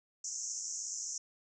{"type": "band-pass noise", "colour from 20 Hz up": "white", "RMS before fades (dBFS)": -40, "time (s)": [0.24, 1.18], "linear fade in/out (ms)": 5, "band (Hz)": [5600, 7300], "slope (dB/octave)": 96, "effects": []}